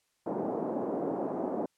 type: band-pass noise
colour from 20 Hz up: pink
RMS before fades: -33 dBFS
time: 0.26-1.66 s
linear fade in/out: 5 ms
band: 220 to 770 Hz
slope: 24 dB/octave
effects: white hiss -75 dBFS RMS until 1.77 s + low-pass 10000 Hz 12 dB/octave